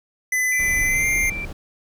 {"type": "tone with pitch glide", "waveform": "square", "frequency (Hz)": [2012, 2108], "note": ["B6", "C7"], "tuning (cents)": [32, 12], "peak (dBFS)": -19, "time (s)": [0.32, 1.3], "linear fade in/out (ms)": 5, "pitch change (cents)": 80, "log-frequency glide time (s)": [0.83, 1.07]}
{"type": "tone", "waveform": "sine", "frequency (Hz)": 2349, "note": "D7", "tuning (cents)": 0, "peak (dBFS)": -27, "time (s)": [0.52, 1.45], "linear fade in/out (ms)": 2}
{"type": "noise", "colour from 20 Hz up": "brown", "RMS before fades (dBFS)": -30, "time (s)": [0.59, 1.53], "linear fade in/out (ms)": 5}
{"effects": []}